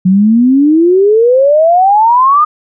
sine exponential sweep, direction up, 180.7 to 1241 Hz, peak -4 dBFS, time 0.05-2.45 s, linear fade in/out 10 ms, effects none

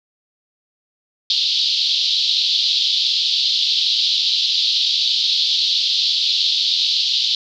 white band-pass noise, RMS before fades -18 dBFS, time 1.3-7.35 s, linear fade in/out 2 ms, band 3300 to 4500 Hz, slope 48 dB/octave, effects none

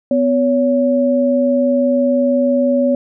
sine tone pair together, 251 / 563 Hz, B3 / C#5, +28 / +27 cents, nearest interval octave + major second, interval 1399 cents, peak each -14 dBFS, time 0.11-2.95 s, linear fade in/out 2 ms, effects none

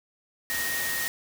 sine tone in noise, 1864.7 Hz, A#6, in tune, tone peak -30 dBFS, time 0.5-1.08 s, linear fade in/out 0 ms, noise white, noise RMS -31 dBFS, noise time 0.5-1.08 s, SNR -2 dB, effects none

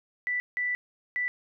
sine tone bursts at uneven times, 1975.5 Hz, B6, in tune, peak -26 dBFS, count 3, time 0.27-0.4 / 0.57-0.75 / 1.16-1.28 s, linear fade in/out 0 ms, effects none

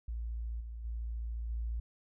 sine tone with level steps, 57.1 Hz, A#1, 35 cents flat, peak -35 / -40 / -35 / -33 dBFS, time 0.08-1.8 s, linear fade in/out 5 ms, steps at 0.6 / 0.84 / 1.49 s, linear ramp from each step 10 ms, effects none

